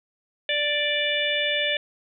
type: harmonic tone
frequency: 587.3 Hz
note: D5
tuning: in tune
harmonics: 1 / 3 / 4 / 5 / 6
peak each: -28 / -28 / -28 / -28 / -28 dBFS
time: 0.49-1.77 s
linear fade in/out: 2 ms
effects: none